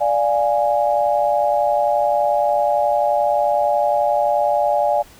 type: chord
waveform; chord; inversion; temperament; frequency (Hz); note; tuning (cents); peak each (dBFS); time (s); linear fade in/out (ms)
sine; D diminished; none; equal; 587.3 / 698.5 / 830.6; D5 / F5 / Ab5; 0 / 0 / 0; -18 / -20 / -19; 0-5.03; 20
effects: pink hiss -46 dBFS RMS until 5.19 s